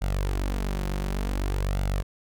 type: tone with flanger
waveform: sawtooth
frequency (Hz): 47.96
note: G1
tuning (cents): -37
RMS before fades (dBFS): -27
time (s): 0.01-2.03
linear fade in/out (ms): 20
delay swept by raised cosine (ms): 1.4 to 5.6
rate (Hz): 0.55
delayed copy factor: +0.55
effects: none